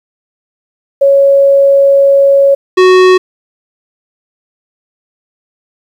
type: tone pair in turn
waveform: sine / square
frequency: 554.4 / 370 Hz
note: C#5 / F#4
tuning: 0 / 0 cents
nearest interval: perfect fifth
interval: 700 cents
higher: first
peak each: -3 dBFS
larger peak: neither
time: 1.01-2.55 / 2.77-3.18 s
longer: first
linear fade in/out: 10 ms
effects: low-pass 4000 Hz 12 dB/octave + 7-bit